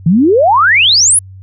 sine exponential sweep, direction up, 152.2 to 11000 Hz, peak -5 dBFS, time 0.06-1.19 s, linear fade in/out 5 ms, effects added 95 Hz sine -30 dBFS peak until 1.42 s

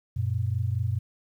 sine tone pair together, 94.29 / 118.8 Hz, F#2 / A#2, +33 / +33 cents, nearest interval major third, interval 400 cents, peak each -27 dBFS, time 0.16-0.99 s, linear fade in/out 10 ms, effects 10-bit

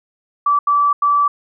sine tone bursts at uneven times, 1157 Hz, D6, 26 cents flat, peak -11 dBFS, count 3, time 0.46-0.59 / 0.67-0.93 / 1.02-1.28 s, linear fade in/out 5 ms, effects none

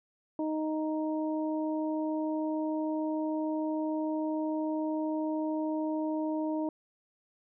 harmonic tone, 311.1 Hz, D#4, in tune, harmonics 1 / 2 / 3, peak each -30 / -36 / -40 dBFS, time 0.39-6.69 s, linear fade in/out 2 ms, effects none

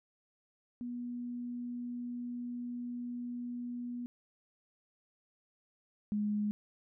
sine tone pair in turn, 242.8 / 208.7 Hz, B3 / G#3, -29 / +9 cents, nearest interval minor third, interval 262 cents, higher first, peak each -37 / -30 dBFS, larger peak second, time 0.81-4.06 / 6.12-6.51 s, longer first, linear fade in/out 0 ms, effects none

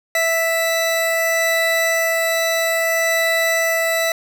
40% pulse tone pair together, 659.3 / 1977.3 Hz, E5 / B6, 0 / +2 cents, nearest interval octave + perfect fifth, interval 1902 cents, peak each -18 dBFS, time 0.15-4.12 s, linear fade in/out 2 ms, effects none

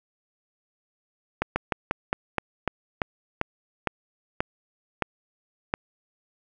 slowing click train, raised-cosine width 0.5 ms, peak -8 dBFS, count 13, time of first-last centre 1.42-5.739 s, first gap 140 ms, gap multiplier 1.16, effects none

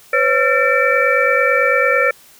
sine tone cluster, 505 / 554 / 1359 / 1790 / 2308 Hz, B4 / C#5 / F6 / A6 / D7, +39 / -1 / -48 / +29 / -31 cents, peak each -18 dBFS, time 0.13-2.11 s, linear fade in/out 5 ms, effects white hiss -46 dBFS RMS until 2.39 s

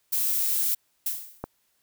violet noise, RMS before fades -25 dBFS, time 0.12-0.75 s, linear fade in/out 10 ms
violet noise with exponential decay, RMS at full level -25 dBFS, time 1.06-1.47 s, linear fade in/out 5 ms, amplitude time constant 89 ms
click, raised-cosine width 1 ms, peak -17 dBFS, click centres 1.44 s
effects white hiss -70 dBFS RMS until 1.82 s

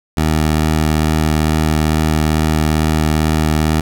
15% pulse tone with vibrato, 77.78 Hz, D#2, in tune, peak -6 dBFS, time 0.17-3.81 s, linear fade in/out 5 ms, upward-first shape triangle, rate 2.3 Hz, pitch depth 15 cents each way, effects none

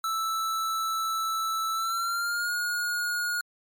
square tone with pitch glide, 1318.5 to 1437.8 Hz, E6 to F6, 0 to +50 cents, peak -27 dBFS, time 0.04-3.41 s, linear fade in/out 2 ms, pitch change +150 cents, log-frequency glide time 1.73-2.52 s, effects MP3 96 kbps

